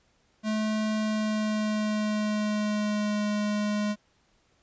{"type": "tone with pitch glide", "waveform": "square", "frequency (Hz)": [215.8, 208.8], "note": ["A3", "G#3"], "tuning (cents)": [-33, 10], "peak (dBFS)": -26, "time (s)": [0.43, 3.96], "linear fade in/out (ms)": 50, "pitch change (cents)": -57, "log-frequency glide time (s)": [0.97, 3.25], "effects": ["pink hiss -67 dBFS RMS until 4.62 s", "resampled to 16000 Hz"]}